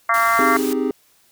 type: harmonic tone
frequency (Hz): 229.3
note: A#3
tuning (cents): -28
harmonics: 3 / 4 / 5 / 6 / 7 / 8 / 9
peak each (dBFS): -23 / -28 / -17 / -21 / -26 / -26 / -24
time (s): 0.09-0.57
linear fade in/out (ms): 5
type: noise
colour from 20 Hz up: white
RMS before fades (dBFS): -31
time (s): 0.14-0.73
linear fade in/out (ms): 0
type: chord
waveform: triangle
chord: Ab major seventh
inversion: first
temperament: equal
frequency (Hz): 261.6 / 311.1 / 392 / 415.3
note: C4 / Eb4 / G4 / Ab4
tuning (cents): 0 / 0 / 0 / 0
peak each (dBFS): -20 / -23 / -23 / -22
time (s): 0.39-0.91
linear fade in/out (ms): 2
effects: white hiss -57 dBFS RMS until 1.31 s